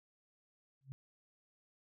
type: tone with exponential growth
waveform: sine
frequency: 134.9 Hz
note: C#3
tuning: 47 cents flat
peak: -39 dBFS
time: 0.81-0.92 s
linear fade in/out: 0 ms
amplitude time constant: 22 ms
effects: none